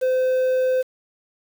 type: tone with quantisation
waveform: triangle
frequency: 514 Hz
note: C5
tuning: 31 cents flat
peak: -15 dBFS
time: 0.01-0.83 s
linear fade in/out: 20 ms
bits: 7
effects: none